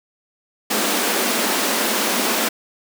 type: high-pass noise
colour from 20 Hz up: pink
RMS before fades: -20 dBFS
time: 0.7-2.49 s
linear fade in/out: 10 ms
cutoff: 200 Hz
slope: 96 dB/octave
effects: none